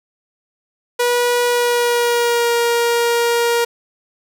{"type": "tone with pitch glide", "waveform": "sawtooth", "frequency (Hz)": [485.1, 471.3], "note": ["B4", "A#4"], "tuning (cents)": [-31, 19], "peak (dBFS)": -10, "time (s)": [0.99, 3.65], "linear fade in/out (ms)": 10, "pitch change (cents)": -50, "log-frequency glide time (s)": [1.45, 2.53], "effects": []}